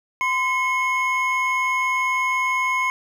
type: tone pair together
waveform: triangle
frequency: 1028 / 2178 Hz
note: C6 / C#7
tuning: -31 / -31 cents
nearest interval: octave + minor second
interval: 1300 cents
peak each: -20 dBFS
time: 0.21-2.9 s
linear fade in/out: 0 ms
effects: none